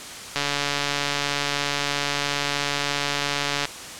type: click train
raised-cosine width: 0.2 ms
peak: -6 dBFS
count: 472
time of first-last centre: 0.36-3.654 s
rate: 143 Hz
effects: white hiss -36 dBFS RMS until 3.99 s + low-pass 8000 Hz 12 dB/octave